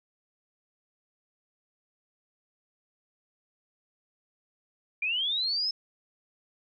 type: linear sweep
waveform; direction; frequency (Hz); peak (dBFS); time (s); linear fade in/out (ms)
sine; up; 2349 to 5260; -26; 5.02-5.71; 5
effects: none